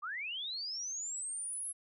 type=linear sweep; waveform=sine; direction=up; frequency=1122 to 11020 Hz; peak=-37 dBFS; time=0.02-1.73 s; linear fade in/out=20 ms; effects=none